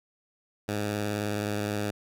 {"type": "tone with vibrato", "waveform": "10% pulse", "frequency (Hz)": 104, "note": "G#2", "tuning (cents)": 3, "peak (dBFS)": -20, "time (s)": [0.68, 1.91], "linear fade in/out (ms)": 10, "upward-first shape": "square", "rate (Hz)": 19, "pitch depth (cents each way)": 25, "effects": []}